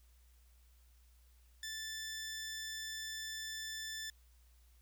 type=tone; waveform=15% pulse; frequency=1760 Hz; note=A6; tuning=in tune; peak=-35 dBFS; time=1.63-4.1 s; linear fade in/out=2 ms; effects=added 60 Hz sine -62 dBFS peak until 4.81 s + white hiss -73 dBFS RMS until 4.81 s